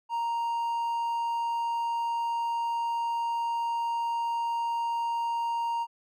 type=tone; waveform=triangle; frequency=932.3 Hz; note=A#5; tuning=in tune; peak=-25 dBFS; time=0.09-5.87 s; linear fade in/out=50 ms; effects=none

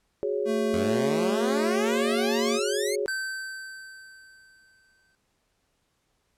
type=chord; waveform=sine; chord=F# suspended second; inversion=none; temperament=equal; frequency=370 / 415.3 / 554.4 Hz; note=F#4 / G#4 / C#5; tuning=0 / 0 / 0 cents; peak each=-31 / -27 / -31 dBFS; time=0.23-3.06 s; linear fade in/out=0 ms
type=tone with pitch glide; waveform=square; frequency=222.9 to 231.4 Hz; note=A3 to A#3; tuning=+23 to -13 cents; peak=-28 dBFS; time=0.45-2.6 s; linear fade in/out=50 ms; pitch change=+64 cents; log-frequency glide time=1.73-1.99 s
type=exponential sweep; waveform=10% pulse; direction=up; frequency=85.4 to 2217 Hz; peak=-21 dBFS; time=0.73-2.96 s; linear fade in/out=10 ms
type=tone with exponential decay; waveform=square; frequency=1547 Hz; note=G6; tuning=23 cents flat; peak=-27 dBFS; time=3.08-5.15 s; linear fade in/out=0 ms; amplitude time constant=450 ms
effects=pink hiss -72 dBFS RMS until 6.37 s + low-pass 11000 Hz 12 dB/octave

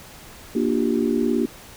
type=chord; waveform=sine; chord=G minor seventh; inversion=first; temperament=just; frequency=235.2 / 294 / 352.8 / 392 Hz; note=Bb3 / D4 / F4 / G4; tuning=+16 / +2 / +18 / 0 cents; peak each=-22 / -24 / -25 / -25 dBFS; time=0.55-1.46 s; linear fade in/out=5 ms; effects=pink hiss -43 dBFS RMS until 1.76 s

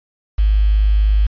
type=tone with quantisation; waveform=sine; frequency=51.8 Hz; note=G#1; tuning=4 cents flat; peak=-10 dBFS; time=0.38-1.27 s; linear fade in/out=10 ms; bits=6; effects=resampled to 11025 Hz

